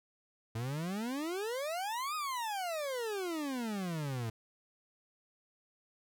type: exponential two-way sweep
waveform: 40% pulse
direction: up then down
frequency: 108.8 to 1267 to 108.8 Hz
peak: -34 dBFS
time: 0.55-4.3 s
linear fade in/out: 5 ms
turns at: 2.15 s
effects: none